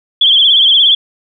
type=tone with vibrato; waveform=sine; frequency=3283 Hz; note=G#7; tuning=21 cents flat; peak=-5 dBFS; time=0.21-0.95 s; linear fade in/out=5 ms; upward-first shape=sine; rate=17 Hz; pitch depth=92 cents each way; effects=none